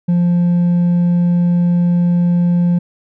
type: tone with hard clipping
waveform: sine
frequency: 174.61 Hz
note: F3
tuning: in tune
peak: -11 dBFS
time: 0.08-2.79 s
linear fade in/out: 10 ms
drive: 2 dB
effects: none